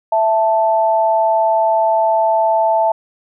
sine tone pair together, 660.7 / 880 Hz, E5 / A5, +4 / 0 cents, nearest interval perfect fourth, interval 496 cents, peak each -14 dBFS, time 0.12-2.92 s, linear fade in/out 5 ms, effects none

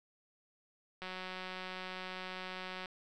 click train, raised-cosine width 0.3 ms, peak -27 dBFS, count 341, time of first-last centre 1.02-2.858 s, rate 185 Hz, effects none

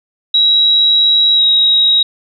sine tone with pitch glide, 3864 to 3813 Hz, B7 to A#7, -39 to +38 cents, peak -7 dBFS, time 0.34-2.03 s, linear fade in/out 5 ms, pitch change -23 cents, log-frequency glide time 1.36-1.42 s, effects none

